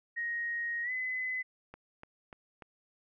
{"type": "tone with pitch glide", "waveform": "sine", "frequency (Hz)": [1875, 2021], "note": ["A#6", "B6"], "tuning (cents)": [10, 39], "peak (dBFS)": -32, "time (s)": [0.16, 1.43], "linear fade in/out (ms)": 20, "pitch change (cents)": 129, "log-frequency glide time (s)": [0.83, 0.91]}
{"type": "click train", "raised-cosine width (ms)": 0.5, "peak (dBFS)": -32, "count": 4, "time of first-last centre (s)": [1.74, 2.622], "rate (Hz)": 3.4}
{"effects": []}